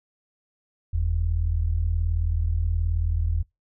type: tone pair together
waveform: sine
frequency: 43.66 / 82.41 Hz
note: F1 / E2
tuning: 0 / 0 cents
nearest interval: major seventh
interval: 1100 cents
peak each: -24 / -23 dBFS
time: 0.93-3.43 s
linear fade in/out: 10 ms
effects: noise-tail reverb RT60 0.2 s tail -26 dB re dry